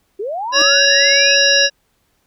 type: linear sweep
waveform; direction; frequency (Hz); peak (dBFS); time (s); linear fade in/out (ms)
sine; up; 370 to 2637; -20; 0.19-1.36; 10
type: tone with exponential growth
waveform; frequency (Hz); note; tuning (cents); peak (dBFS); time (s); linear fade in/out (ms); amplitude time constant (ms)
30% pulse; 311.1; D#4; 0; -18; 0.49-0.62; 1; 28
type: harmonic tone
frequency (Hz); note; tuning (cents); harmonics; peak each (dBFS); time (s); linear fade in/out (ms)
559; C#5; +14; 1 / 3 / 5 / 7 / 9 / 10; -18 / -15 / -17 / -18 / -19 / -15; 0.52-1.7; 50
effects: pink hiss -63 dBFS RMS until 2.26 s